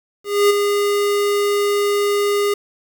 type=tone with ADSR envelope; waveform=square; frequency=408 Hz; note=G#4; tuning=31 cents flat; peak=-10 dBFS; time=0.24-2.54 s; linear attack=260 ms; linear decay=15 ms; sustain=-6 dB; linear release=5 ms; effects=8-bit